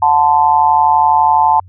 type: tone with amplitude modulation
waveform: sine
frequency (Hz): 880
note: A5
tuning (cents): 0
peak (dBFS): -3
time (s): 0.02-1.6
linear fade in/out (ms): 5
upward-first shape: sine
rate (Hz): 152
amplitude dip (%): 95
effects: added 92 Hz sine -36 dBFS peak until 1.68 s